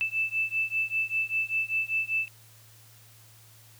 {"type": "beating tone pair", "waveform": "sine", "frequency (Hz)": [2637, 2642.1], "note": ["E7", "E7"], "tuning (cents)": [0, 3], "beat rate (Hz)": 5.1, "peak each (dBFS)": -29, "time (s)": [0.01, 2.28], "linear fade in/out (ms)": 0, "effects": ["added 111 Hz sine -55 dBFS peak until 3.79 s", "white hiss -56 dBFS RMS until 3.79 s"]}